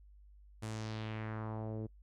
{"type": "tone with low-pass filter sweep", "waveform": "sawtooth", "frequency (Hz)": 109.6, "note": "A2", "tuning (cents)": -6, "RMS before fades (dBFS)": -41, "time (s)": [0.62, 1.87], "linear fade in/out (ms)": 10, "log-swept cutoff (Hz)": [10000, 390], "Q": 1.9, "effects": ["noise-tail reverb RT60 0.1 s tail -24 dB re dry", "added 50 Hz sine -56 dBFS peak until 2.02 s"]}